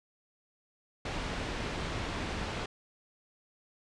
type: low-pass noise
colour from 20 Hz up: pink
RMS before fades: -36 dBFS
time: 1.05-2.66 s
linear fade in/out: 5 ms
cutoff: 3900 Hz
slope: 12 dB/octave
effects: resampled to 22050 Hz